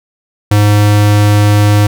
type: tone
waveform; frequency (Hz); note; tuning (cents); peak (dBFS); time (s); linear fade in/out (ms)
square; 103.83; G#2; 0; -6; 0.51-1.87; 5
effects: none